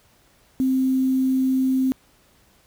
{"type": "tone with quantisation", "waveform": "sine", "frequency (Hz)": 261.6, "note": "C4", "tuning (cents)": 0, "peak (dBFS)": -17, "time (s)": [0.6, 1.92], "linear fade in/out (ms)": 0, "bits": 7, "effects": ["pink hiss -58 dBFS RMS until 2.66 s"]}